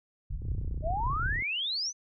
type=low-pass noise; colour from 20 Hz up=pink; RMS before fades=-33 dBFS; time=0.3-1.41 s; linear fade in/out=10 ms; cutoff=140 Hz; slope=48 dB/octave
type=click train; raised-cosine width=3 ms; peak=-33 dBFS; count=32; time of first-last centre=0.42-1.423 s; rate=30.9 Hz
type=exponential sweep; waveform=sine; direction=up; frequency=594 to 6272 Hz; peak=-29 dBFS; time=0.82-1.93 s; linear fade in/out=50 ms
effects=none